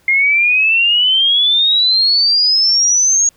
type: exponential sweep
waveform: sine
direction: up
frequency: 2117 to 6660 Hz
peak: -9 dBFS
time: 0.08-3.29 s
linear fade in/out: 2 ms
effects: pink hiss -54 dBFS RMS until 3.36 s